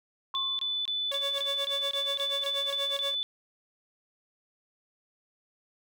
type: tone with exponential decay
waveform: sine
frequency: 1077 Hz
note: C6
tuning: 50 cents sharp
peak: -31 dBFS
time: 0.34-0.9 s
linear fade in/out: 1 ms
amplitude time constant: 120 ms
type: tone bursts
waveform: sine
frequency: 3494 Hz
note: A7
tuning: 13 cents flat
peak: -28 dBFS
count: 11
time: 0.35-3.23 s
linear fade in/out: 0 ms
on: 240 ms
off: 24 ms
type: tone with tremolo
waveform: sawtooth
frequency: 558 Hz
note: C#5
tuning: 11 cents sharp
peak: -28 dBFS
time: 1.11-3.15 s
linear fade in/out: 10 ms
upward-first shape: sine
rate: 8.3 Hz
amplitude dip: 85%
effects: none